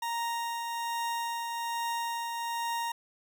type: tone with tremolo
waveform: 40% pulse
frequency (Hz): 932.3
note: A#5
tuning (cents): 0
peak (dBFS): -29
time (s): 0.02-2.92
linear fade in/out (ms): 5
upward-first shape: triangle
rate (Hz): 1.2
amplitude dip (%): 35
effects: none